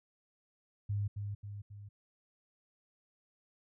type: tone with echo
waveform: sine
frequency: 102.1 Hz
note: G#2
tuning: 29 cents flat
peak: -31 dBFS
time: 0.89-1.08 s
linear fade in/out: 10 ms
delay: 270 ms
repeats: 3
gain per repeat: -5 dB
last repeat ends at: 1.89 s
effects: none